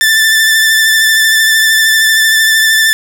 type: tone with vibrato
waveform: sawtooth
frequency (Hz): 1768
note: A6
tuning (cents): +8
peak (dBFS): -3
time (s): 0.01-2.93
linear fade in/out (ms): 0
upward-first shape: triangle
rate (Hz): 13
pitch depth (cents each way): 27
effects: none